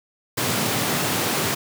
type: high-pass noise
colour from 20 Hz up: pink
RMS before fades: -23 dBFS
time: 0.37-1.55 s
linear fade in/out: 10 ms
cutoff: 100 Hz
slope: 48 dB/octave
effects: none